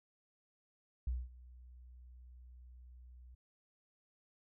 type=tone with ADSR envelope; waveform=sine; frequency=61.74 Hz; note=B1; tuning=in tune; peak=-32 dBFS; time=1.07-3.35 s; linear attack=4 ms; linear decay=210 ms; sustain=-21 dB; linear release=8 ms; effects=none